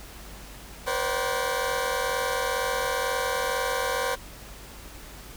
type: tone cluster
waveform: 20% pulse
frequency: 484.9 / 527 / 582 / 766 Hz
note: B4 / C5 / D5 / G5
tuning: -32 / +12 / -16 / -40 cents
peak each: -25 / -24 / -30 / -28 dBFS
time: 0.86-4.16 s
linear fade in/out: 20 ms
effects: added 50 Hz sine -45 dBFS peak until 5.36 s + pink hiss -45 dBFS RMS until 5.36 s